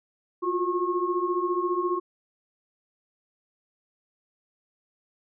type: tone cluster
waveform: sine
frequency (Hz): 348.4 / 363 / 1086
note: F4 / F#4 / C#6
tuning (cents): -4 / -33 / -36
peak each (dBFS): -28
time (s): 0.42-2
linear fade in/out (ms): 20
effects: none